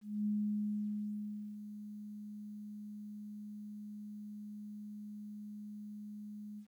sine tone with ADSR envelope, 209.1 Hz, G#3, 12 cents sharp, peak -31 dBFS, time 0.01-6.67 s, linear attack 250 ms, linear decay 1300 ms, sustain -13 dB, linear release 85 ms, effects 12-bit

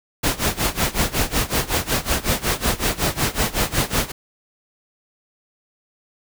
pink noise with tremolo, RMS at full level -18 dBFS, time 0.23-4.12 s, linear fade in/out 10 ms, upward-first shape sine, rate 5.4 Hz, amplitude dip 90%, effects none

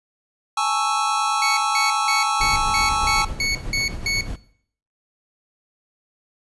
square chord, A major seventh, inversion third, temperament equal, 830.6 / 880 / 1108.7 / 1318.5 Hz, G#5 / A5 / C#6 / E6, 0 / 0 / 0 / 0 cents, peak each -25 / -27 / -26 / -24 dBFS, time 0.57-3.25 s, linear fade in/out 5 ms
25% pulse tone bursts, 2216 Hz, C#7, 1 cent flat, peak -16 dBFS, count 9, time 1.42-4.21 s, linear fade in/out 2 ms, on 150 ms, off 180 ms
brown noise with tremolo, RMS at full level -27 dBFS, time 2.4-4.36 s, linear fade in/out 5 ms, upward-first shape triangle, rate 8 Hz, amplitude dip 50%
effects noise-tail reverb RT60 0.6 s tail -18 dB re dry + resampled to 24000 Hz

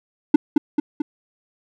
triangle tone with echo, 296.3 Hz, D4, 15 cents sharp, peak -4 dBFS, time 0.34-0.36 s, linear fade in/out 5 ms, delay 220 ms, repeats 3, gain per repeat -4 dB, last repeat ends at 1.02 s, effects none

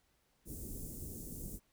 pink band-stop noise, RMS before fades -45 dBFS, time 0.45-1.6 s, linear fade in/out 50 ms, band 390 to 7700 Hz, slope 24 dB/octave, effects pink hiss -75 dBFS RMS until 1.72 s

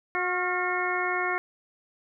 harmonic tone with a mistuned harmonic, 362.3 Hz, F#4, 36 cents flat, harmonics 1 / 2 / 3 / 4 / 5 / 6, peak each -32 / -32 / -32 / -32 / -32 / -32 dBFS, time 0.15-1.38 s, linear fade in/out 0 ms, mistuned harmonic 4, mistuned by -53 cents, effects none

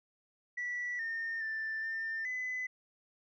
sine tone with pitch steps, 1955 / 1822 / 1772 / 1798 / 2012 Hz, B6 / A#6 / A6 / A6 / B6, -18 / -40 / +12 / +37 / +32 cents, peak -33 dBFS, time 0.57-2.67 s, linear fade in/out 10 ms, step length 420 ms, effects tanh soft clip ceiling -31 dBFS

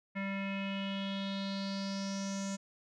square tone with low-pass filter sweep, 196 Hz, G3, in tune, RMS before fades -37 dBFS, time 0.15-2.57 s, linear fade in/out 20 ms, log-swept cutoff 2100 to 7000 Hz, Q 5.2, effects none

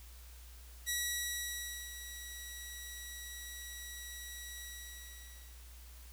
10% pulse tone with ADSR envelope, 1932 Hz, B6, 39 cents flat, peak -24 dBFS, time 0.86-5.61 s, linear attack 30 ms, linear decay 1000 ms, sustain -12 dB, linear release 1000 ms, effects added 60 Hz sine -51 dBFS peak until 6.12 s + white hiss -59 dBFS RMS until 6.12 s

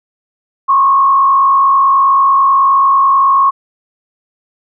sine tone with frequency modulation, 1092 Hz, C#6, 26 cents flat, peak -6 dBFS, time 0.68-3.51 s, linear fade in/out 20 ms, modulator 49.2 Hz, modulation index 0.72, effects none

